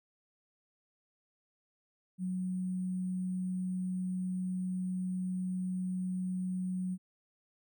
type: tone with sample-and-hold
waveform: sine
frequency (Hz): 183.9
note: F#3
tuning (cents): -10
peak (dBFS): -32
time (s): 2.18-6.98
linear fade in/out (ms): 50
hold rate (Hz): 8820
effects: none